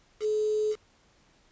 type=tone with quantisation; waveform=sine; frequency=427.1 Hz; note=G#4; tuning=48 cents sharp; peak=-24 dBFS; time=0.2-0.76 s; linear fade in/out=50 ms; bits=7; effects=pink hiss -63 dBFS RMS until 1.51 s + resampled to 16000 Hz